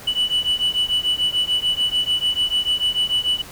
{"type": "beating tone pair", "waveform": "sine", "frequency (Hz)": [2960, 2966.8], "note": ["F#7", "F#7"], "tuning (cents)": [0, 4], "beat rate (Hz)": 6.8, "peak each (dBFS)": -19, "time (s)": [0.07, 3.42], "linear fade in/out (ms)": 10, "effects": ["tanh soft clip ceiling -14 dBFS", "pink hiss -39 dBFS RMS until 3.51 s"]}